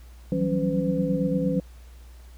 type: tone cluster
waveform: sine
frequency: 163.3 / 182.4 / 191.1 / 276.9 / 506 Hz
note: E3 / F#3 / G3 / C#4 / B4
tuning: -16 / -24 / -44 / -2 / +42 cents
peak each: -28 dBFS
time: 0.32-1.6 s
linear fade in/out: 2 ms
effects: added 60 Hz sine -43 dBFS peak until 2.37 s + pink hiss -57 dBFS RMS until 2.37 s